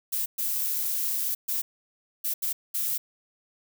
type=noise bursts at uneven times; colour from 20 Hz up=violet; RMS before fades=-28 dBFS; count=6; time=0.12-0.26 / 0.38-1.35 / 1.48-1.62 / 2.24-2.34 / 2.42-2.53 / 2.74-2.98 s; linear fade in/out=10 ms; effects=none